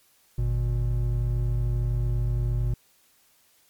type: tone pair together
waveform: triangle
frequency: 50.84 / 119.6 Hz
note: G#1 / A#2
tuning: -36 / +45 cents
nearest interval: octave + minor third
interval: 1481 cents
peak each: -23 dBFS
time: 0.38-2.74 s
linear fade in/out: 5 ms
effects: white hiss -62 dBFS RMS until 3.69 s + MP3 96 kbps